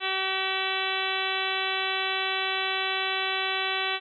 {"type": "harmonic tone with a mistuned harmonic", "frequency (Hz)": 381.3, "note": "G4", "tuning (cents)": -48, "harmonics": [1, 2, 3, 4, 5, 6, 7, 8, 9, 10], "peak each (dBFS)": [-36, -34, -35, -35, -35, -35, -33, -36, -34, -36], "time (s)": [0, 4], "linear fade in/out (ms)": 50, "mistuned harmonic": 10, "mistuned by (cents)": 57, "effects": []}